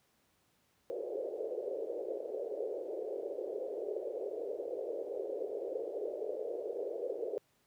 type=band-pass noise; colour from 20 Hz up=white; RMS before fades=-39 dBFS; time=0.9-7.38 s; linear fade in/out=0 ms; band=390 to 540 Hz; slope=48 dB/octave; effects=pink hiss -73 dBFS RMS until 7.66 s + high-pass 80 Hz 12 dB/octave